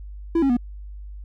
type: tone with pitch steps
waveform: triangle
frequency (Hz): 333.5 / 273.2 / 243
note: E4 / C#4 / B3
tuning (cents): +20 / -25 / -28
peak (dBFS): -14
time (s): 0.35-0.569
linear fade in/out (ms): 5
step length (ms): 73
effects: added 50 Hz sine -34 dBFS peak until 1.24 s